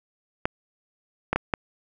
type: clicks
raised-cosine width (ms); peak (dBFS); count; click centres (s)
0.5; -7; 4; 0.455 / 1.33 / 1.36 / 1.538
effects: none